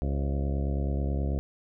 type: harmonic tone with a mistuned harmonic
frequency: 69.3 Hz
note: C#2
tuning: in tune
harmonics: 1 / 2 / 3 / 4 / 5 / 6 / 7 / 8 / 9 / 10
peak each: -27 / -33 / -37 / -39 / -41 / -43 / -44 / -45 / -46 / -47 dBFS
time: 0.02-1.39 s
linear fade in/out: 0 ms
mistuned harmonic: 7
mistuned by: +81 cents
effects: none